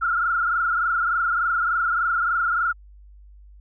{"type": "tone with frequency modulation", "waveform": "sine", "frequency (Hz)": 1379, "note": "F6", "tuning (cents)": -22, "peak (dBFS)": -19, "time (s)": [0.01, 2.73], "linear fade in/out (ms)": 20, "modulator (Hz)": 23.4, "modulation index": 2.8, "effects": ["added 50 Hz sine -44 dBFS peak until 3.6 s"]}